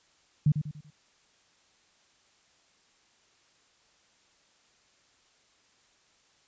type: tone with echo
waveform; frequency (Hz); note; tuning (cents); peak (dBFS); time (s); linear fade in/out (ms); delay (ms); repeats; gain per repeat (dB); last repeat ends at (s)
sine; 149.7; D3; +33; -18; 0.46-0.52; 5; 96; 4; -8; 0.904
effects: white hiss -65 dBFS RMS until 6.47 s + resampled to 16000 Hz